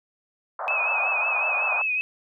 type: band-pass noise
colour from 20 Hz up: pink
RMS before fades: -30 dBFS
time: 0.59-1.82 s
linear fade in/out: 5 ms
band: 610 to 1400 Hz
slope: 48 dB/octave
type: tone with vibrato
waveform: sine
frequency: 2544 Hz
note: D#7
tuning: 38 cents sharp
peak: -22 dBFS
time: 0.68-2.01 s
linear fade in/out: 0 ms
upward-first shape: triangle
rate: 5.4 Hz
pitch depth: 65 cents each way
effects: none

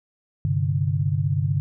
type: chord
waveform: sine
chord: G suspended fourth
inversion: none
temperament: equal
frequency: 98 / 130.81 / 146.83 Hz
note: G2 / C3 / D3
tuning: 0 / 0 / 0 cents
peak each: -24 / -25 / -23 dBFS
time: 0.45-1.6 s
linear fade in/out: 0 ms
effects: none

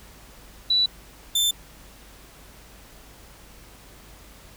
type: tone pair in turn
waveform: sine / sawtooth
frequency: 3951 / 3549 Hz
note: B7 / A7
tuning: 0 / +14 cents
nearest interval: major second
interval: 186 cents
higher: first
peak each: -17 / -16 dBFS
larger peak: second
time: 0.7-0.86 / 1.35-1.51 s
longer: neither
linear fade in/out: 5 ms
effects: added 50 Hz sine -50 dBFS peak until 4.56 s + pink hiss -49 dBFS RMS until 4.56 s

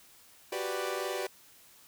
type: chord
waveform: sawtooth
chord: G major seventh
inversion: third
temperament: equal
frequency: 370 / 392 / 493.9 / 587.3 Hz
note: F#4 / G4 / B4 / D5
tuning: 0 / 0 / 0 / 0 cents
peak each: -34 dBFS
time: 0.52-1.27 s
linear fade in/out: 5 ms
effects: white hiss -58 dBFS RMS until 1.87 s

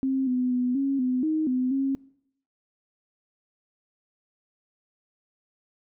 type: tone with pitch steps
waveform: sine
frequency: 265.9 / 251.4 / 248.8 / 274.1 / 253.4 / 312.8 / 254.2 / 270.9 Hz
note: C4 / B3 / B3 / C#4 / B3 / D#4 / C4 / C#4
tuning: +28 / +31 / +13 / -19 / +45 / +9 / -50 / -40 cents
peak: -22 dBFS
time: 0.03-1.95 s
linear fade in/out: 0 ms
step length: 240 ms
effects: noise-tail reverb RT60 0.7 s tail -23 dB re dry

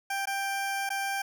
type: tone with dropouts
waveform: 20% pulse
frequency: 788 Hz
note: G5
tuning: 9 cents sharp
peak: -24 dBFS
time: 0.1-1.22 s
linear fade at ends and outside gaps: 5 ms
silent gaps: 0.256-0.271 / 0.892-0.902 s
effects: none

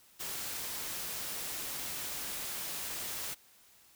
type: noise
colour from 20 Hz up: white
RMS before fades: -39 dBFS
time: 0.19-3.35 s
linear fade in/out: 20 ms
effects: white hiss -62 dBFS RMS until 3.95 s

